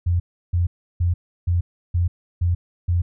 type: tone bursts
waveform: sine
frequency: 87.31 Hz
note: F2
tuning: in tune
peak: -16 dBFS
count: 7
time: 0.06-3.02 s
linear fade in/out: 10 ms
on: 140 ms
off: 330 ms
effects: none